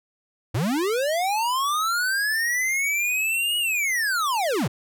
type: linear two-way sweep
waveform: square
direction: up then down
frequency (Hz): 92.5 to 2914 to 92.5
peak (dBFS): -22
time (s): 0.54-4.68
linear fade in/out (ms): 10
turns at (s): 3.58
effects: none